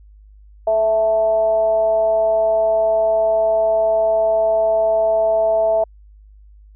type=tone with frequency modulation; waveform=sine; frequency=659 Hz; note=E5; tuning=1 cent flat; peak=-13 dBFS; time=0.67-5.84 s; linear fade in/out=5 ms; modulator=224 Hz; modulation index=0.39; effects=added 51 Hz sine -42 dBFS peak until 6.75 s